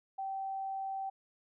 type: tone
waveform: sine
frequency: 775 Hz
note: G5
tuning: 20 cents flat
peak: -35 dBFS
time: 0.18-1.1 s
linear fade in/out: 10 ms
effects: none